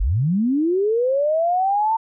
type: linear sweep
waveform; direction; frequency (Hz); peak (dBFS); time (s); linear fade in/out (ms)
sine; up; 36.45 to 909; -16; 0-1.97; 10
effects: none